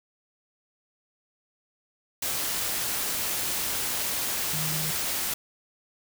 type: tone in noise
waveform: sine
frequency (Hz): 155.2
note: D#3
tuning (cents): -4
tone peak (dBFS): -32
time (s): 4.53-4.91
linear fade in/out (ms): 5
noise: white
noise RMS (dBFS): -29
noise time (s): 2.22-5.34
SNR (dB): -6
effects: none